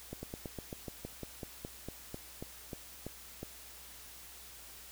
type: slowing click train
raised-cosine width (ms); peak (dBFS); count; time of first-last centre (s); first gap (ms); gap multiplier
2; -27; 17; 0.13-3.43; 100; 1.09
effects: added 60 Hz sine -61 dBFS peak until 4.91 s + white hiss -52 dBFS RMS until 4.91 s